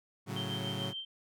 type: chord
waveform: sawtooth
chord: F# minor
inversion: first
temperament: equal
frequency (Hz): 110 / 138.59 / 185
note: A2 / C#3 / F#3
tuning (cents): 0 / 0 / 0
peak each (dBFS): -36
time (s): 0.26-0.94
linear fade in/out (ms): 50
type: tone with tremolo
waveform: sine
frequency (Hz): 3136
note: G7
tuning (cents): 0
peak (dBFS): -36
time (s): 0.36-1.05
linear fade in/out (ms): 5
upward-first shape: sine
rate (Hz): 6.9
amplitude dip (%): 60
effects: none